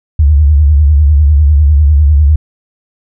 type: tone with vibrato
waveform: sine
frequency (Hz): 73.42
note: D2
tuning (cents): 0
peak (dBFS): -3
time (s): 0.19-2.36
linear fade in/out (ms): 5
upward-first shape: triangle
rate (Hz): 10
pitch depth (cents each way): 150
effects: none